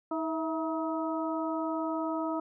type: harmonic tone with a mistuned harmonic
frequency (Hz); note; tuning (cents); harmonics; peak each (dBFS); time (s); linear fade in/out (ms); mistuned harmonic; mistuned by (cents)
318.1; D#4; +38; 1 / 2 / 3 / 4; -32 / -35 / -37 / -38; 0.11-2.4; 5; 2; +50
effects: none